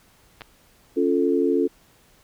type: clicks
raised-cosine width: 0.3 ms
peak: -22 / -20 dBFS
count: 2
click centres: 0.409 / 0.418 s
type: chord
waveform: sine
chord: Db augmented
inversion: none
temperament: equal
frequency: 277.2 / 349.2 / 440 Hz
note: Db4 / F4 / A4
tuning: 0 / 0 / 0 cents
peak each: -22 dBFS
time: 0.96-1.68 s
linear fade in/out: 20 ms
effects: pink hiss -57 dBFS RMS until 2.23 s